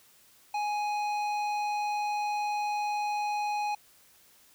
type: tone with tanh clipping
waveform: triangle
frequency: 833 Hz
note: G#5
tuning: 5 cents sharp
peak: -30 dBFS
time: 0.54-3.75 s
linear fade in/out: 5 ms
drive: 17 dB
effects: white hiss -60 dBFS RMS until 4.54 s